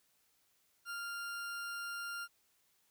40% pulse tone, 1396.9 Hz, F6, in tune, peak -39 dBFS, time 0.85-2.28 s, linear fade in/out 50 ms, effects white hiss -74 dBFS RMS until 2.9 s

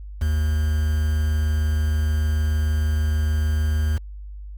triangle tone with quantisation, 76.6 Hz, D#2, 27 cents flat, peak -16 dBFS, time 0.21-3.98 s, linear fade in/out 10 ms, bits 6, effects added 50 Hz sine -33 dBFS peak until 4.57 s

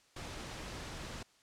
pink noise, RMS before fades -44 dBFS, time 0.16-1.23 s, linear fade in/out 5 ms, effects white hiss -67 dBFS RMS until 1.42 s + low-pass 7000 Hz 12 dB/octave

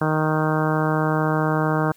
harmonic tone, 155.56 Hz, D#3, in tune, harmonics 1 / 2 / 3 / 4 / 5 / 6 / 7 / 8 / 9 / 10, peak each -22 / -25 / -27 / -28 / -29 / -30 / -30 / -31 / -32 / -32 dBFS, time 0.01-1.92 s, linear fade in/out 5 ms, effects white hiss -56 dBFS RMS until 1.96 s

